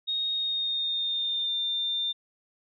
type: tone with pitch glide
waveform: sine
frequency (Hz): 3729 to 3600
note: A#7 to A7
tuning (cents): 0 to +39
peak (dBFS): -26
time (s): 0.07-2.13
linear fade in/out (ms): 20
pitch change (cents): -61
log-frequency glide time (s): 0.33-1.51
effects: none